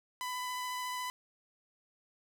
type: tone with vibrato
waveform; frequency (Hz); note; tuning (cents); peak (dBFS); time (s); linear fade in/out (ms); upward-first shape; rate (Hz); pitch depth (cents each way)
sawtooth; 1000; B5; +21; -32; 0.21-1.1; 0; sine; 14; 10
effects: none